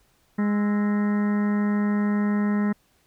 harmonic tone with a mistuned harmonic, 206.7 Hz, G#3, 8 cents flat, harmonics 1 / 2 / 3 / 4 / 5 / 6 / 7 / 8 / 9 / 10, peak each -20 / -34 / -40 / -41 / -39 / -40 / -46 / -46 / -38 / -49 dBFS, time 0.38-2.73 s, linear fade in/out 10 ms, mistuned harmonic 6, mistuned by +100 cents, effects pink hiss -64 dBFS RMS until 3.06 s

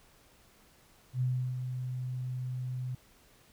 sine tone with ADSR envelope, 126.8 Hz, B2, 46 cents sharp, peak -26 dBFS, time 1.13-2.95 s, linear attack 80 ms, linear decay 340 ms, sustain -7 dB, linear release 4 ms, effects pink hiss -62 dBFS RMS until 3.52 s

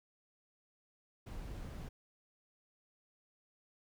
brown noise, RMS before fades -45 dBFS, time 1.26-1.89 s, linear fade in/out 10 ms, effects none

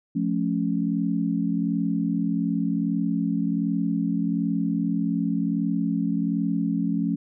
sine chord, F augmented, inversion none, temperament equal with one note detuned, 174.61 / 216.1 / 277.2 Hz, F3 / A3 / C#4, 0 / -31 / 0 cents, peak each -26 dBFS, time 0.15-7.16 s, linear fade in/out 10 ms, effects none

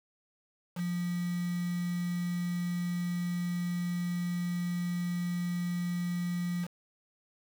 sine tone with quantisation, 175.5 Hz, F3, 9 cents sharp, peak -30 dBFS, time 0.75-6.68 s, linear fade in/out 50 ms, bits 7, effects none

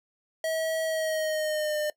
square tone with pitch glide, 643 to 603.4 Hz, E5 to D5, -43 to +47 cents, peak -27 dBFS, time 0.44-1.9 s, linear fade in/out 2 ms, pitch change -110 cents, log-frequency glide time 0.84-1.78 s, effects noise-tail reverb RT60 0.1 s tail -20 dB re dry

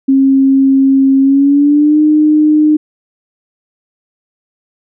sine tone with pitch glide, 269.7 to 304.5 Hz, C#4 to D#4, -47 to -37 cents, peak -5 dBFS, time 0.08-2.77 s, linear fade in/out 10 ms, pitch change +210 cents, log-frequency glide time 1.21-1.99 s, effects none

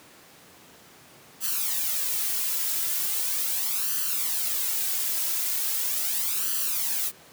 blue noise with flanger, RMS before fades -27 dBFS, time 1.4-7.12 s, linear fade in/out 50 ms, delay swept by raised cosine 0.66 to 3.06 ms, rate 0.39 Hz, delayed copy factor +0.75, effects pink hiss -51 dBFS RMS until 7.32 s + high-pass 150 Hz 12 dB/octave

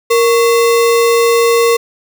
sine tone with sample-and-hold, 466.2 Hz, A#4, in tune, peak -7 dBFS, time 0.1-1.77 s, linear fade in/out 10 ms, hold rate 1575 Hz, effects none

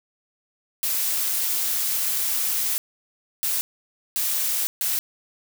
blue noise bursts at uneven times, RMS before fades -24 dBFS, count 4, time 0.83-2.78 / 3.43-3.61 / 4.16-4.67 / 4.81-4.99 s, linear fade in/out 0 ms, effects none

